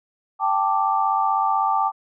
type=chord; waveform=sine; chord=G suspended second; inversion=none; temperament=equal; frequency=784 / 880 / 1174.7 Hz; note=G5 / A5 / D6; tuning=0 / 0 / 0 cents; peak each=-22 dBFS; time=0.39-1.92 s; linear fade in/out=50 ms; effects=none